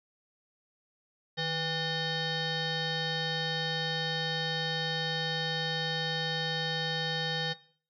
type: tone with frequency modulation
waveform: sine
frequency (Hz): 1800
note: A6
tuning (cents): +39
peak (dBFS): -29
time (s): 1.37-7.54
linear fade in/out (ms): 20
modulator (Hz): 652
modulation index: 4
effects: noise-tail reverb RT60 0.5 s tail -19 dB re dry